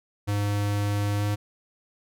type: tone with pitch glide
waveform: square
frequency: 102.4 to 103.29 Hz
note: G#2 to G#2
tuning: -24 to -9 cents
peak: -24 dBFS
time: 0.27-1.36 s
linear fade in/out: 20 ms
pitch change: +15 cents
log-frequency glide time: 1.18-1.23 s
effects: none